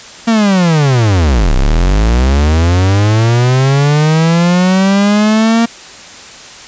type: linear two-way sweep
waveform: 45% pulse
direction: down then up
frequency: 233.1 to 30.46 to 233.1 Hz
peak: -7 dBFS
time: 0.27-5.66 s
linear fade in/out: 10 ms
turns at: 1.55 s
effects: white hiss -32 dBFS RMS until 6.67 s + resampled to 16000 Hz

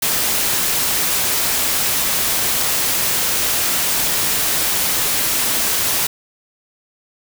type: noise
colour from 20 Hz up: white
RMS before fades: -18 dBFS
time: 0.02-6.07 s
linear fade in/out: 5 ms
effects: none

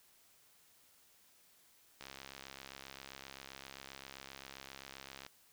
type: click train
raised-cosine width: 0.2 ms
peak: -30 dBFS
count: 221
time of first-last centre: 2.01-5.264 s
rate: 67.6 Hz
effects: white hiss -67 dBFS RMS until 5.52 s

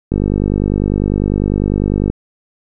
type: click train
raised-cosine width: 3 ms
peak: -3 dBFS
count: 100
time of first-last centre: 0.12-2.1 s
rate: 50 Hz
effects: none

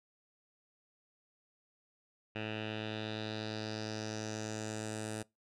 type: tone with low-pass filter sweep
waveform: 10% pulse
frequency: 108.5 Hz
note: A2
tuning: 24 cents flat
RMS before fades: -40 dBFS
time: 2.35-5.23 s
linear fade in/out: 10 ms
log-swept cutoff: 2700 to 9100 Hz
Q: 3.6
effects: noise-tail reverb RT60 0.2 s tail -23 dB re dry

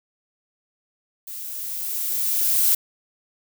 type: noise with level ramp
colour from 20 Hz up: violet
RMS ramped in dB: -35 to -17 dBFS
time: 1.27-2.75 s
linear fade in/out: 5 ms
effects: none

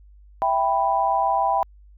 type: chord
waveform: sine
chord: E minor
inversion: none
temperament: equal with one note detuned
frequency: 659.3 / 786.3 / 987.8 Hz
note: E5 / G5 / B5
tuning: 0 / +5 / 0 cents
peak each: -25 / -21 / -22 dBFS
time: 0.42-1.63 s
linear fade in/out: 0 ms
effects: added 50 Hz sine -46 dBFS peak until 1.97 s

